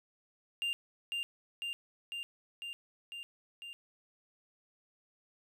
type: tone with echo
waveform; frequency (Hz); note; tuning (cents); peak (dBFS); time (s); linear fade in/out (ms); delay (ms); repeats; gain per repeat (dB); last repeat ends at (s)
triangle; 2794; F7; 0; -30; 0.62-0.73; 0; 500; 6; -2; 3.73
effects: none